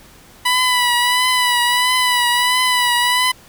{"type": "tone with vibrato", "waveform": "15% pulse", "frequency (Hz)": 987.8, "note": "B5", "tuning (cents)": 0, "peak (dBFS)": -7, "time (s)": [0.45, 3.32], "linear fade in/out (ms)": 10, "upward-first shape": "triangle", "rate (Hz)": 1.5, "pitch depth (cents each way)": 47, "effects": ["pink hiss -45 dBFS RMS until 3.48 s"]}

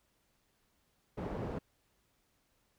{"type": "low-pass noise", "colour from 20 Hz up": "white", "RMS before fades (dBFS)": -39, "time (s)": [1.17, 1.59], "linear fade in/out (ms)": 10, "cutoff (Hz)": 490, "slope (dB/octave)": 12, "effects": ["pink hiss -75 dBFS RMS until 2.78 s"]}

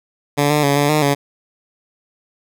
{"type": "tone with pitch steps", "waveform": "10% pulse", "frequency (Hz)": [144.4, 149.3, 141.4, 144.4, 152.4, 141.7], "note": ["D3", "D3", "C#3", "D3", "D#3", "C#3"], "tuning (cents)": [-29, 29, 35, -29, -36, 38], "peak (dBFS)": -5, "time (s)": [0.37, 1.15], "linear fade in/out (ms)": 20, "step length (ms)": 130, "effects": []}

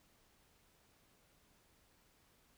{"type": "silence", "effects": ["pink hiss -71 dBFS RMS until 2.57 s"]}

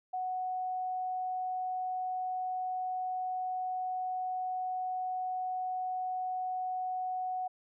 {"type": "tone", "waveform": "sine", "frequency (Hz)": 740, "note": "F#5", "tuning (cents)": 0, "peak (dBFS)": -32, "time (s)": [0.13, 7.48], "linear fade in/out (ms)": 10, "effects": []}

